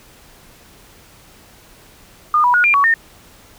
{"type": "tone with pitch steps", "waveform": "sine", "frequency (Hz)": [1217, 979, 1449, 2392, 1125, 1825], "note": ["D#6", "B5", "F#6", "D7", "C#6", "A#6"], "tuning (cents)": [-39, -15, -37, 31, 25, -37], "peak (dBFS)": -10, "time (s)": [2.34, 2.94], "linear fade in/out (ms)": 2, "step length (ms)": 100, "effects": ["pink hiss -46 dBFS RMS until 3.58 s"]}